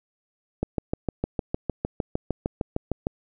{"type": "click train", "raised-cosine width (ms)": 2, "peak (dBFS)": -11, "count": 17, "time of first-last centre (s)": [0.63, 3.069], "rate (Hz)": 6.56, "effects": []}